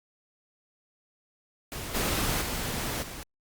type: noise with level steps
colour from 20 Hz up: pink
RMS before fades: -37 / -28 / -32 / -40 dBFS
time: 1.72-3.23 s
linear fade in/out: 0 ms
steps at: 1.94 / 2.41 / 3.02 s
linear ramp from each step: 10 ms
effects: Opus 48 kbps